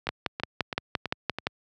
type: two click trains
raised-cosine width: 0.3 ms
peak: -15 / -9 dBFS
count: 5 / 9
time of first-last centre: 0.07-1.386 / 0.09-1.469 s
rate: 3.04 / 5.8 Hz
effects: high-pass 80 Hz 12 dB/octave